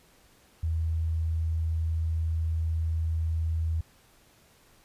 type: tone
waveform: sine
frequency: 81 Hz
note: E2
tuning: 30 cents flat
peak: -25 dBFS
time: 0.63-3.81 s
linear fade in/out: 5 ms
effects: pink hiss -60 dBFS RMS until 4.84 s + resampled to 32000 Hz